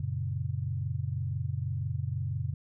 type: chord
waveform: sine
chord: F# major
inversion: none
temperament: equal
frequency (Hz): 92.5 / 116.54 / 138.59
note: F#2 / A#2 / C#3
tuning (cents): 0 / 0 / 0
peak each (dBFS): -34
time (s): 0-2.54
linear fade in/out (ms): 5
effects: none